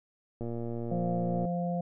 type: click train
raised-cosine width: 2 ms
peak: -24 dBFS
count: 123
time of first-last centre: 0.41-1.453 s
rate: 117 Hz
type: harmonic tone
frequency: 174.61 Hz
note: F3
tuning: in tune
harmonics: 1 / 3 / 4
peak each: -30 / -36 / -36 dBFS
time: 0.91-1.81 s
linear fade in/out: 5 ms
effects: none